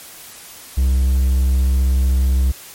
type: tone with hard clipping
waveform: triangle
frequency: 65.41 Hz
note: C2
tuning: in tune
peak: -13 dBFS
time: 0.77-2.52 s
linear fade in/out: 10 ms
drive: 6 dB
effects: white hiss -38 dBFS RMS until 2.74 s + MP3 64 kbps